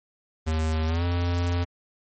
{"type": "tone with pitch glide", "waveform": "square", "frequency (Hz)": [79.2, 87.37], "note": ["D#2", "F2"], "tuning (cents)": [31, 1], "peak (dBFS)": -23, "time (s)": [0.46, 1.65], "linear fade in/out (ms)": 20, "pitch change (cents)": 170, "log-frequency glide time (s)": [0.86, 1.04], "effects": ["MP3 32 kbps"]}